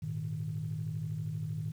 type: chord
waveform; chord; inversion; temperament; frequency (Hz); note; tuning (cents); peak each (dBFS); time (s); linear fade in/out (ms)
sine; Ab suspended second; none; equal; 103.83 / 116.54 / 155.56; Ab2 / Bb2 / Eb3; 0 / 0 / 0; -39 / -39 / -35; 0.02-1.72; 10
effects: tanh soft clip ceiling -26 dBFS + 10-bit